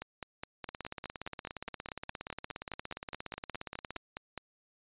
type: two click trains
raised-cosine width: 0.3 ms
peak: -23 / -23 dBFS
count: 57 / 22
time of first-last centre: 0.69-3.965 / 0.02-4.377 s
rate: 17.1 / 4.82 Hz
effects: resampled to 8000 Hz